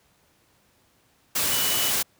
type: tone in noise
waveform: sine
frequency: 2960 Hz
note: F#7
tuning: in tune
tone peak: -29 dBFS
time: 1.51-1.91 s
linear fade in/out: 10 ms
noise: white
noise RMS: -24 dBFS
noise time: 1.35-2.03 s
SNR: -8 dB
effects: pink hiss -63 dBFS RMS until 2.19 s + high-pass 60 Hz 12 dB/octave